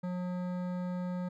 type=tone with hard clipping; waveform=sine; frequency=180 Hz; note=F#3; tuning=47 cents flat; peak=-35 dBFS; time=0.03-1.29 s; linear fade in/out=10 ms; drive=14 dB; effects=none